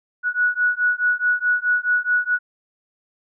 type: beating tone pair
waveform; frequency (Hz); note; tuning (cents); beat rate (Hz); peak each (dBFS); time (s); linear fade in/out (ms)
sine; 1465 / 1469.7; F#6 / F#6; -18 / -12; 4.7; -20; 0.23-2.39; 50
effects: none